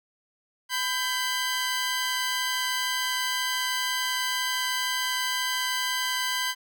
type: tone pair together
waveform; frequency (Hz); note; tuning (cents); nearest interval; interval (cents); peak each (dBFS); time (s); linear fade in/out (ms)
15% pulse; 1006 / 1575.5; B5 / G6; +32 / +8; minor sixth; 776; -22; 0.69-6.55; 50
effects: none